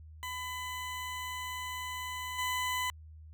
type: tone with level steps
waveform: 20% pulse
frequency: 1004 Hz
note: B5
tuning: 28 cents sharp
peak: -32 / -26 dBFS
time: 0.23-2.9 s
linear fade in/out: 0 ms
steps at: 2.38 s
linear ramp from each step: 10 ms
effects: added 78 Hz sine -48 dBFS peak until 3.33 s